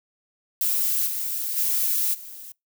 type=noise with level steps; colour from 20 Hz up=violet; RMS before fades=-23 / -28 / -23 / -40 dBFS; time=0.61-2.52 s; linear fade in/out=2 ms; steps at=1.06 / 1.56 / 2.13 s; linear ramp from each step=20 ms; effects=noise-tail reverb RT60 0.2 s tail -26 dB re dry